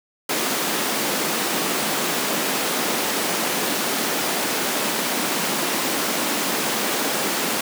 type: high-pass noise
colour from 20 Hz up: pink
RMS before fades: -23 dBFS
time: 0.29-7.61 s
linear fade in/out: 5 ms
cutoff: 210 Hz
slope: 24 dB/octave
effects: none